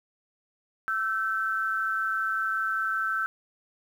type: tone pair together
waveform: sine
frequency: 1333.8 / 1539 Hz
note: E6 / G6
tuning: +20 / -32 cents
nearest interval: major second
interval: 248 cents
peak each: -28 dBFS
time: 0.88-3.26 s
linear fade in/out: 0 ms
effects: 9-bit